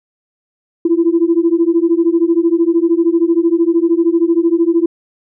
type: beating tone pair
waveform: sine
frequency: 329.6 / 342.6 Hz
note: E4 / F4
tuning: 0 / -33 cents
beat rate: 13 Hz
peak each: -12 dBFS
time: 0.85-4.86 s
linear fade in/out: 5 ms
effects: tanh soft clip ceiling -2 dBFS